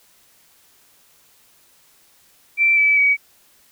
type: tone with pitch steps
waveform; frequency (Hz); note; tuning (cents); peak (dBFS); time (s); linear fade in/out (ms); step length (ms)
sine; 2341 / 2303 / 2266; D7 / D7 / C#7; -6 / -34 / +37; -12; 2.57-3.17; 50; 200
effects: white hiss -55 dBFS RMS until 3.71 s